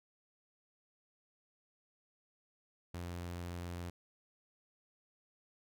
sawtooth tone, 87.31 Hz, F2, in tune, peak -37 dBFS, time 2.94-3.9 s, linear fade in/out 5 ms, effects none

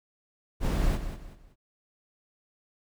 brown noise with echo, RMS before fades -25 dBFS, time 0.6-0.99 s, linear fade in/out 50 ms, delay 190 ms, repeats 3, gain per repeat -10 dB, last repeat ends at 1.56 s, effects none

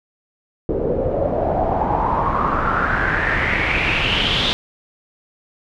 pink noise with low-pass filter sweep, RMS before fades -19 dBFS, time 0.69-4.53 s, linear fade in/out 0 ms, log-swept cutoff 440 to 3600 Hz, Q 5.9, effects none

